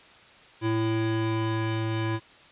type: tone pair together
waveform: square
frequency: 111.3 / 333.5 Hz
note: A2 / E4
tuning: +20 / +20 cents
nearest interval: octave + perfect fifth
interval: 1900 cents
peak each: -28 dBFS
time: 0.61-2.2 s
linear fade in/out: 50 ms
effects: white hiss -52 dBFS RMS until 2.51 s + resampled to 8000 Hz